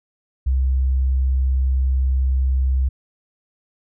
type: tone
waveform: sine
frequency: 65.41 Hz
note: C2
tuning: in tune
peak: -15 dBFS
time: 0.46-2.89 s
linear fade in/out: 10 ms
effects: none